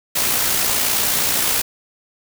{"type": "noise with amplitude modulation", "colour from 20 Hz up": "white", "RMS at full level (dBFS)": -17, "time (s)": [0.15, 1.62], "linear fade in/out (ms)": 10, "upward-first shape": "sine", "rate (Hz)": 59, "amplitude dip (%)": 35, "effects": []}